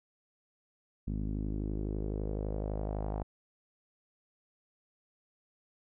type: tone with low-pass filter sweep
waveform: sawtooth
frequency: 51.91 Hz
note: G#1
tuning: in tune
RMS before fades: -35 dBFS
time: 1.07-3.23 s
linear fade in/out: 5 ms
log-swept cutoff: 230 to 800 Hz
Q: 2.4
effects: none